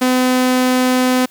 sawtooth tone, 254 Hz, B3, 49 cents sharp, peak -8 dBFS, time 0.01-1.26 s, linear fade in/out 10 ms, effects white hiss -48 dBFS RMS until 1.3 s

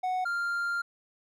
triangle tone pair in turn, 739 / 1395 Hz, F#5 / F6, -2 / -2 cents, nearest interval major seventh, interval 1100 cents, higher second, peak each -25 / -26 dBFS, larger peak first, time 0.03-0.25 / 0.25-0.82 s, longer second, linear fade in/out 10 ms, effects none

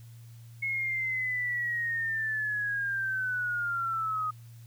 sine linear sweep, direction down, 2181 to 1244 Hz, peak -28 dBFS, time 0.62-4.31 s, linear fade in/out 10 ms, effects added 116 Hz sine -46 dBFS peak until 4.66 s + white hiss -62 dBFS RMS until 4.66 s

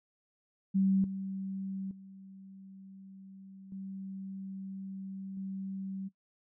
sine tone with level steps, 192.7 Hz, G3, 29 cents flat, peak -24 / -35 / -48 / -39 / -36 dBFS, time 0.74-6.09 s, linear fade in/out 20 ms, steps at 1.04 / 1.91 / 3.72 / 5.37 s, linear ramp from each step 2 ms, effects noise-tail reverb RT60 0.1 s tail -18 dB re dry

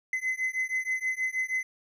triangle beating tone pair, 2037 / 2043.3 Hz, C7 / C7, -47 / -42 cents, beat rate 6.3 Hz, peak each -29 dBFS, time 0.13-1.63 s, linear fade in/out 2 ms, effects resampled to 32000 Hz

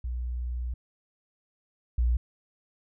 sine tone pair in turn, 60.9 / 59.89 Hz, B1 / A#1, -24 / +47 cents, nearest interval unison, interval 29 cents, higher first, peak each -29 / -21 dBFS, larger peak second, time 0.04-0.74 / 1.98-2.17 s, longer first, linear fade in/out 5 ms, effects none

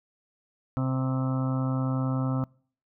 harmonic tone, 130.81 Hz, C3, in tune, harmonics 1 / 2 / 4 / 5 / 6 / 7 / 8 / 9 / 10, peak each -26 / -29 / -39 / -42 / -44 / -46 / -44 / -45 / -40 dBFS, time 0.77-2.44 s, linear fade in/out 0 ms, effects noise-tail reverb RT60 0.5 s tail -26 dB re dry

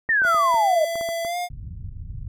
sine exponential sweep, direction down, 1872 to 600 Hz, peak -16 dBFS, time 0.09-0.85 s, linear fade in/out 5 ms
clicks, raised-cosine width 1 ms, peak -22 dBFS, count 9, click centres 0.09 / 0.219 / 0.25 / 0.346 / 0.543 / 0.956 / 1.011 / 1.089 / 1.249 s
square tone with pitch glide, 670 to 709.8 Hz, E5 to F5, +28 to +28 cents, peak -25 dBFS, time 0.23-1.49 s, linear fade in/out 50 ms, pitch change +100 cents, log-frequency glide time 1.24-1.37 s
white low-pass noise, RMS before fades -34 dBFS, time 1.5-2.28 s, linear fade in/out 2 ms, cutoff 110 Hz, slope 24 dB/octave
effects none

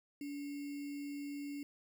sine tone with sample-and-hold, 286.2 Hz, D4, 45 cents flat, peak -40 dBFS, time 0.21-1.63 s, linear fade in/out 2 ms, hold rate 2450 Hz, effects none

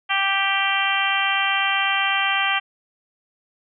harmonic tone, 392 Hz, G4, in tune, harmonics 2 / 3 / 4 / 5 / 6 / 7 / 8, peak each -26 / -26 / -26 / -26 / -26 / -26 / -26 dBFS, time 0.09-2.6 s, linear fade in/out 20 ms, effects none

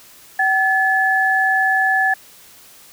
sine tone pair together, 763 / 1720.8 Hz, G5 / A6, -47 / -39 cents, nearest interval octave + major second, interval 1408 cents, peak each -18 / -15 dBFS, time 0.39-2.14 s, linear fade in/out 5 ms, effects white hiss -45 dBFS RMS until 2.92 s

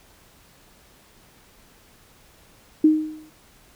sine tone with exponential decay, 310.2 Hz, D#4, 5 cents flat, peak -9 dBFS, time 2.84-3.3 s, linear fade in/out 5 ms, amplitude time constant 100 ms, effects pink hiss -54 dBFS RMS until 3.75 s

